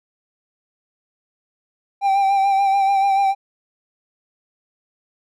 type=tone with vibrato; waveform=triangle; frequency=786 Hz; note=G5; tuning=4 cents sharp; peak=-12 dBFS; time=2.01-3.35 s; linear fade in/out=50 ms; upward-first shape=sine; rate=6.9 Hz; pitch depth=31 cents each way; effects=none